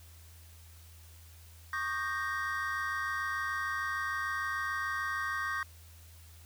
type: chord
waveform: triangle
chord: Eb dominant seventh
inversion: third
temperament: equal with one note detuned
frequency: 1108.7 / 1215.4 / 1568 / 1864.7 Hz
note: Db6 / Eb6 / G6 / Bb6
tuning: 0 / -41 / 0 / 0 cents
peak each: -37 / -37 / -35 / -35 dBFS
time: 1.73-5.63 s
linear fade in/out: 2 ms
effects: added 82 Hz sine -52 dBFS peak until 6.45 s + white hiss -59 dBFS RMS until 6.45 s